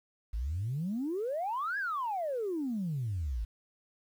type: exponential two-way sweep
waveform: sine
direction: up then down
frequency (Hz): 50.4 to 1700 to 50.4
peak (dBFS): -30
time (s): 0.33-3.45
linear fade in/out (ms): 10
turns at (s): 1.78
effects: tanh soft clip ceiling -27 dBFS + 10-bit